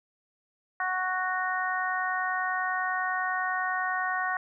harmonic tone, 370 Hz, F#4, in tune, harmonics 2 / 3 / 4 / 5, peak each -32 / -32 / -32 / -32 dBFS, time 0.8-4.37 s, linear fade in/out 2 ms, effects none

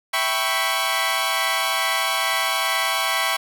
15% pulse chord, C# half-diminished seventh, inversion first, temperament equal, 659.3 / 784 / 987.8 / 1108.7 Hz, E5 / G5 / B5 / C#6, 0 / 0 / 0 / 0 cents, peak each -21 / -20 / -20 / -17 dBFS, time 0.13-3.37 s, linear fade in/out 10 ms, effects none

